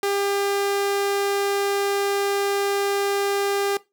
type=tone; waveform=sawtooth; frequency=400 Hz; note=G4; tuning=35 cents sharp; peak=-17 dBFS; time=0.03-3.77 s; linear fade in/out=2 ms; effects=noise-tail reverb RT60 0.2 s tail -18 dB re dry